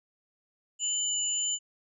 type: tone pair together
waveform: sine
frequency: 2960 / 7069 Hz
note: F#7 / A8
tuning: 0 / +7 cents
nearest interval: octave + minor third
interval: 1507 cents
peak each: -33 / -28 dBFS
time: 0.79-1.59 s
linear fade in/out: 50 ms
effects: none